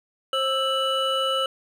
triangle tone cluster, 533 / 1320 / 2954 Hz, C5 / E6 / F#7, +32 / +2 / -3 cents, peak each -24 dBFS, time 0.33-1.46 s, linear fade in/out 2 ms, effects none

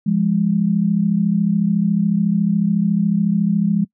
sine tone pair together, 171.94 / 205.9 Hz, F3 / G#3, -27 / -15 cents, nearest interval minor third, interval 312 cents, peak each -18 / -16 dBFS, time 0.06-3.85 s, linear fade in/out 10 ms, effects noise-tail reverb RT60 0.1 s tail -25 dB re dry

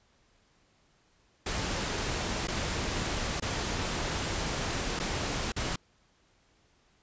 pink noise with dropouts, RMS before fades -32 dBFS, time 1.46-5.76 s, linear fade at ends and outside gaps 5 ms, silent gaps 2.473-2.482 / 3.4-3.421 / 4.992-4.998 / 5.521-5.563 s, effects pink hiss -67 dBFS RMS until 7.02 s + resampled to 16000 Hz

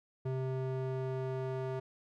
square tone with band-pass filter sweep, 130.81 Hz, C3, in tune, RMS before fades -36 dBFS, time 0.25-1.8 s, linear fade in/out 10 ms, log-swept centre 290 to 490 Hz, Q 0.9, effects none

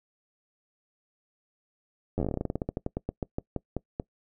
slowing click train, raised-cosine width 2 ms, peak -16 dBFS, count 26, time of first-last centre 2.18-3.999 s, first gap 10 ms, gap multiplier 1.14, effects noise-tail reverb RT60 0.1 s tail -23 dB re dry

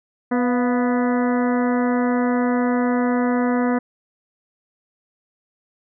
harmonic tone with a mistuned harmonic, 246.9 Hz, B3, in tune, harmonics 1 / 2 / 3 / 4 / 5 / 6 / 7 / 8, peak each -18 / -24 / -28 / -30 / -32 / -34 / -35 / -36 dBFS, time 0.31-3.79 s, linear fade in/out 10 ms, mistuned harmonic 3, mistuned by -61 cents, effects none

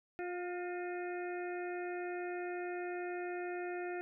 harmonic tone with a mistuned harmonic, 354.7 Hz, F4, 27 cents sharp, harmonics 1 / 2 / 4 / 5 / 6 / 7, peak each -39 / -44 / -49 / -50 / -56 / -53 dBFS, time 0.19-4.01 s, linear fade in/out 0 ms, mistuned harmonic 5, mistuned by +31 cents, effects none

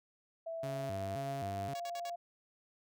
sine tone with pitch glide, 659.3 to 692.5 Hz, E5 to F5, 0 to -15 cents, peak -38 dBFS, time 0.46-2.16 s, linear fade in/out 10 ms, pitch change +85 cents, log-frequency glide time 0.6-1.49 s
sawtooth tone with vibrato, 116.54 Hz, A#2, in tune, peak -36 dBFS, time 0.63-1.74 s, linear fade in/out 5 ms, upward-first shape square, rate 1.9 Hz, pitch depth 300 cents each way
5% pulse tone bursts, 560 Hz, C#5, 18 cents sharp, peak -34 dBFS, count 4, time 1.75-2.098 s, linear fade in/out 2 ms, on 48 ms, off 52 ms
effects none

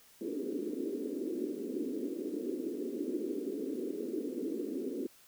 pink band-pass noise, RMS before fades -37 dBFS, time 0.21-5.07 s, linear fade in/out 5 ms, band 250 to 430 Hz, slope 48 dB/octave, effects white hiss -61 dBFS RMS until 5.27 s

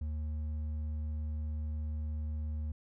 sine tone with hard clipping, 76.4 Hz, D#2, 31 cents flat, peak -35 dBFS, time 0.01-2.72 s, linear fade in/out 5 ms, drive 4 dB, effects none

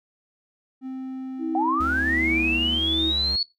triangle tone with pitch glide, 261.6 to 238.5 Hz, C4 to A#3, 0 to +40 cents, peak -28 dBFS, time 0.81-2.81 s, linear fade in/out 50 ms, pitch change -160 cents, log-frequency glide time 1.98-2.33 s
sine tone with tremolo, 323.1 Hz, E4, 35 cents flat, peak -23 dBFS, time 1.38-3.13 s, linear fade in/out 50 ms, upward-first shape triangle, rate 1.3 Hz, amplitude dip 75%
sine linear sweep, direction up, 737 to 4435 Hz, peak -21 dBFS, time 1.55-3.43 s, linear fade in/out 2 ms
square tone with vibrato, 71.3 Hz, C#2, 49 cents sharp, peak -31 dBFS, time 1.8-3.36 s, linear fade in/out 5 ms, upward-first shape sine, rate 1.1 Hz, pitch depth 74 cents each way
effects noise-tail reverb RT60 0.2 s tail -19 dB re dry

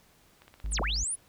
click train, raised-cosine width 0.3 ms, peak -35 dBFS, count 10, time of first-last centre 0.42-0.962 s, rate 16.6 Hz
triangle tone, 51.9 Hz, G#1, in tune, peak -28 dBFS, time 0.64-1.04 s, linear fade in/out 5 ms
sine linear two-way sweep, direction down then up, 10540 to 92.5 to 10540 Hz, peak -29 dBFS, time 0.71-1.16 s, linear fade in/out 20 ms, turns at 0.8 s
effects pink hiss -62 dBFS RMS until 1.28 s

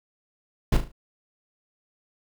brown noise with echo, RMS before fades -18 dBFS, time 0.72-0.77 s, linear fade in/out 5 ms, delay 37 ms, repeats 4, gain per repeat -8 dB, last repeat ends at 0.918 s, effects none

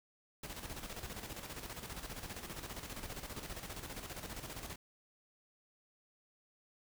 pink noise with tremolo, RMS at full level -44 dBFS, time 0.43-4.76 s, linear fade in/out 5 ms, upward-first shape square, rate 15 Hz, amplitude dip 55%, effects none

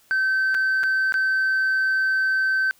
sine tone with dropouts, 1543 Hz, G6, 28 cents flat, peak -16 dBFS, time 0.11-2.71 s, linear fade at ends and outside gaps 0 ms, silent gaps 0.544-0.548 / 0.833-0.837 / 1.123-1.141 s, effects tanh soft clip ceiling -17 dBFS + white hiss -58 dBFS RMS until 2.79 s

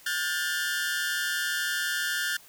sawtooth tone cluster, 1434 / 1586 / 1760 Hz, F6 / G6 / A6, +45 / +20 / 0 cents, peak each -28 dBFS, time 0.06-2.37 s, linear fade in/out 5 ms, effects white hiss -53 dBFS RMS until 2.48 s

